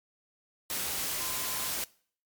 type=tone in noise; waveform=sine; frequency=1031 Hz; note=C6; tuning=26 cents flat; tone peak=-44 dBFS; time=1.2-1.69 s; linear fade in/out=0 ms; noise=white; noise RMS=-33 dBFS; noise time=0.7-1.84 s; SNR=-14 dB; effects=noise-tail reverb RT60 0.5 s tail -22 dB re dry + MP3 96 kbps